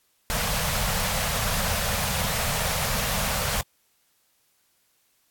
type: band-stop noise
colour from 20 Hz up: pink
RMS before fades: -26 dBFS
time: 0.3-3.61 s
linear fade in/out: 0 ms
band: 210 to 480 Hz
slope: 48 dB/octave
effects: white hiss -67 dBFS RMS until 5.3 s + AAC 64 kbps